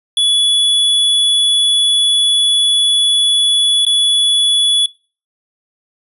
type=tone with dropouts; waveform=square; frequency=3412 Hz; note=G#7; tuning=46 cents sharp; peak=-11 dBFS; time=0.17-4.86 s; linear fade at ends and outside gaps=2 ms; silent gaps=3.851-3.865 s; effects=noise-tail reverb RT60 0.4 s tail -24 dB re dry + resampled to 32000 Hz

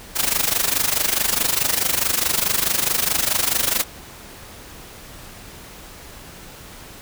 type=noise with amplitude modulation; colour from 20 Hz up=white; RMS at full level=-17 dBFS; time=0.15-3.84 s; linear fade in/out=20 ms; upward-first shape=sine; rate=24.7 Hz; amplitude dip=80%; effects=pink hiss -40 dBFS RMS until 7.01 s

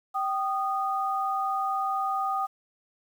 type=tone pair together; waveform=sine; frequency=776.1 / 1232 Hz; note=G5 / D#6; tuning=-18 / -17 cents; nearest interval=minor sixth; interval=801 cents; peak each=-28 dBFS; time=0.14-2.47 s; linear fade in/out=20 ms; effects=9-bit

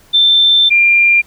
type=tone pair in turn; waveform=sine; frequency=3557 / 2390 Hz; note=A7 / D7; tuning=+18 / +30 cents; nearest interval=perfect fifth; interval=688 cents; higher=first; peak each=-6 dBFS; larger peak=neither; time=0.13-0.7 / 0.7-1.22 s; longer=first; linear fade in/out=20 ms; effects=pink hiss -47 dBFS RMS until 1.26 s

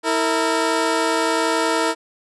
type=tone pair together; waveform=15% pulse; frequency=325.2 / 457.2 Hz; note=E4 / A#4; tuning=-23 / -34 cents; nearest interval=tritone; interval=589 cents; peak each=-14 dBFS; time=0.03-1.95 s; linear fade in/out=50 ms; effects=resampled to 24000 Hz

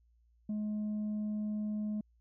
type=tone; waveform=sine; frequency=211.4 Hz; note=G#3; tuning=31 cents sharp; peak=-30 dBFS; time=0.49-2.01 s; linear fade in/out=5 ms; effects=tanh soft clip ceiling -32 dBFS + added 58 Hz sine -65 dBFS peak until 2.2 s

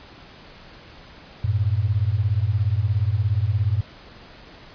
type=beating tone pair; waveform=sine; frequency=94.5 / 111.5 Hz; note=F#2 / A2; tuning=+37 / +23 cents; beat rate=17 Hz; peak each=-21 dBFS; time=1.44-3.81 s; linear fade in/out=5 ms; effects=pink hiss -45 dBFS RMS until 4.74 s + resampled to 11025 Hz

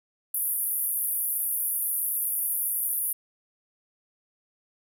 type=band-pass noise; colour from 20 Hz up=pink; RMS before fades=-28 dBFS; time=0.34-3.13 s; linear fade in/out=5 ms; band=10000 to 15000 Hz; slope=96 dB/octave; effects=none

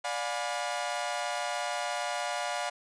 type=chord; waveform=sawtooth; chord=D diminished seventh; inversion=none; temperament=equal with one note detuned; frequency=587.3 / 713.5 / 830.6 / 987.8 Hz; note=D5 / F5 / Ab5 / Cb6; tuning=0 / +37 / 0 / 0 cents; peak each=-33 / -30 / -35 / -35 dBFS; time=0.04-2.7 s; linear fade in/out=10 ms; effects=resampled to 22050 Hz

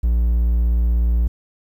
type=tone; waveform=triangle; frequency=58.27 Hz; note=A#1; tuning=in tune; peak=-12 dBFS; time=0.03-1.28 s; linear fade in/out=10 ms; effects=9-bit

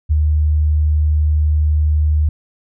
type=tone with ADSR envelope; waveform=sine; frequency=76 Hz; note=D#2; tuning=40 cents flat; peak=-9 dBFS; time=0.09-2.29 s; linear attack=26 ms; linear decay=23 ms; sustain=-2 dB; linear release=3 ms; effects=none

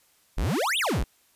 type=exponential two-way sweep; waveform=square; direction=up then down; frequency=32.91 to 3783 to 32.91 Hz; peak=-24 dBFS; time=0.37-1.04 s; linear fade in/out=10 ms; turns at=0.78 s; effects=white hiss -63 dBFS RMS until 1.35 s + resampled to 32000 Hz

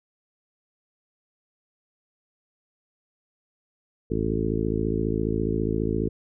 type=harmonic tone with a mistuned harmonic; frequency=54.7 Hz; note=A1; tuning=9 cents flat; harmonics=1 / 2 / 3 / 4 / 5 / 6 / 7 / 8; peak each=-31 / -31 / -31 / -31 / -31 / -31 / -31 / -31 dBFS; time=4.1-6.09 s; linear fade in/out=10 ms; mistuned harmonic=1; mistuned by=+55 cents; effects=none

